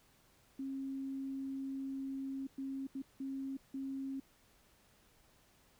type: tone bursts at uneven times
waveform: sine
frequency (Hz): 270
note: C#4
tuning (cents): -45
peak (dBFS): -38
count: 5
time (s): 0.59-2.47 / 2.58-2.87 / 2.95-3.02 / 3.2-3.57 / 3.74-4.2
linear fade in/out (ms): 5
effects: pink hiss -68 dBFS RMS until 5.79 s